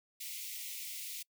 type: high-pass noise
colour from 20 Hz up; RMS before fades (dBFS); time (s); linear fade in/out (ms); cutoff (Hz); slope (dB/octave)
white; -43; 0.2-1.23; 10; 2000; 96
effects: noise-tail reverb RT60 0.1 s tail -26 dB re dry